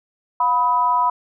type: tone with amplitude modulation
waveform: sine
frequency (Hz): 987.8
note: B5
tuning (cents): 0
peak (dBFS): -11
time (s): 0.4-1.1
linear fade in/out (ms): 5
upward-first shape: sine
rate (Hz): 276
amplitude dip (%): 75
effects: none